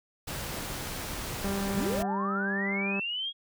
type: noise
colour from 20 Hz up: pink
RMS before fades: -36 dBFS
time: 0.27-2.03 s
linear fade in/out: 10 ms
type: harmonic tone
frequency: 197.5 Hz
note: G3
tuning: 13 cents sharp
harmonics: 1 / 2 / 3 / 4 / 5 / 6 / 7 / 8 / 9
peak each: -31 / -37 / -41 / -43 / -45 / -47 / -48 / -49 / -50 dBFS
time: 1.44-3 s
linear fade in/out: 5 ms
type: linear sweep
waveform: sine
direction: up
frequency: 92.5 to 3322 Hz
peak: -30 dBFS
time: 1.73-3.33 s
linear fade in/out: 50 ms
effects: none